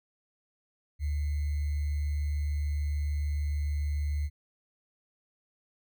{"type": "tone with sample-and-hold", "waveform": "sine", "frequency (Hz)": 73.42, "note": "D2", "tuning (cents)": 0, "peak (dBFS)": -27, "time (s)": [0.99, 4.3], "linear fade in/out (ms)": 50, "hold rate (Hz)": 2100, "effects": []}